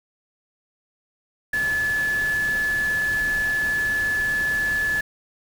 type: tone in noise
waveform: sine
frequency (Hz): 1722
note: A6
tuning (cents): -38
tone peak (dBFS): -20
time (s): 1.53-5.01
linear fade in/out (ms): 5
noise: pink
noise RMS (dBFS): -35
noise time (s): 1.53-5.01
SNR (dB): +12
effects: none